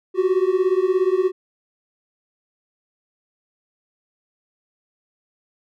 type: beating tone pair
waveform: triangle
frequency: 364.4 / 381.4 Hz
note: F#4 / G4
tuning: -26 / -47 cents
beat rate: 17 Hz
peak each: -17 dBFS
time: 0.14-1.32 s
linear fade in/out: 50 ms
effects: none